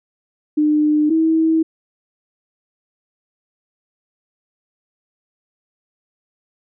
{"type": "tone pair in turn", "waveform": "sine", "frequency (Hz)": [301.6, 321.8], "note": ["D4", "E4"], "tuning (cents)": [46, -42], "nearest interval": "minor second", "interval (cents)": 112, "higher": "second", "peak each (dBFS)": -12, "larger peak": "neither", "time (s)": [[0.57, 1.1], [1.1, 1.63]], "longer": "neither", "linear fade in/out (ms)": 10, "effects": []}